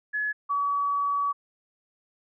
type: tone pair in turn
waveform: sine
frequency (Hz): 1700 / 1137.8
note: G#6 / C#6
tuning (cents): +40 / +45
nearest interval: perfect fifth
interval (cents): 695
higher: first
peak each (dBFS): -25 / -23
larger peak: second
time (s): 0.13-0.33 / 0.49-1.33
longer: second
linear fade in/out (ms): 20
effects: none